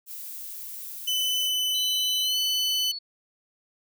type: noise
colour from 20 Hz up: violet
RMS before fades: -38 dBFS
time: 0.06-1.51 s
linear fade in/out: 50 ms
type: tone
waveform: 40% pulse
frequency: 3008 Hz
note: F#7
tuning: 28 cents sharp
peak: -23 dBFS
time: 1.07-2.92 s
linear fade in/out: 10 ms
type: tone with pitch glide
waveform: sine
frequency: 4000 to 4413 Hz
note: B7 to C#8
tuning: +21 to -9 cents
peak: -32 dBFS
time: 1.74-2.99 s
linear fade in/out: 10 ms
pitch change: +170 cents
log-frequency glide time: 2.22-2.38 s
effects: none